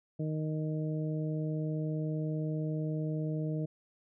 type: harmonic tone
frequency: 155.1 Hz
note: D#3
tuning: 5 cents flat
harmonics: 1 / 2 / 3 / 4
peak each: -32 / -38 / -42 / -44 dBFS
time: 0.19-3.66 s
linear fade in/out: 10 ms
effects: none